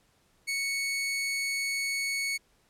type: tone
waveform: sawtooth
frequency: 2217 Hz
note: C#7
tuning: in tune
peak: -25 dBFS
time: 0.47-2.38 s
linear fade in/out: 20 ms
effects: pink hiss -67 dBFS RMS until 2.69 s + low-pass 12000 Hz 12 dB/octave